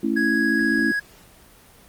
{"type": "chord", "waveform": "sine", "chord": "A major", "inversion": "none", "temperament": "just", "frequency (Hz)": [220, 275, 330], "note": ["A3", "C#4", "E4"], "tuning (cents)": [0, -14, 2], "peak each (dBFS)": -24, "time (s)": [0.03, 0.92], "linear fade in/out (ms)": 5}
{"type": "tone", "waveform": "triangle", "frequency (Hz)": 1661.2, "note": "G#6", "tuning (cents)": 0, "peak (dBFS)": -19, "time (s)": [0.16, 1], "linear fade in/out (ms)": 10}
{"effects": ["pink hiss -50 dBFS RMS until 1.88 s", "Opus 24 kbps"]}